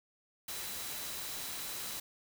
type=tone in noise; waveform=sine; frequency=3956 Hz; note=B7; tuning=2 cents sharp; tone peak=-50 dBFS; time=0.48-2 s; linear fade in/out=5 ms; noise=white; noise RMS=-41 dBFS; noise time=0.48-2 s; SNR=-12 dB; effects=none